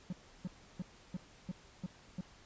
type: tone bursts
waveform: triangle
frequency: 180.7 Hz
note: F#3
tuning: 41 cents flat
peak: -34 dBFS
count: 7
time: 0.1-2.209 s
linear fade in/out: 2 ms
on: 27 ms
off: 320 ms
effects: pink hiss -60 dBFS RMS until 2.45 s + resampled to 16000 Hz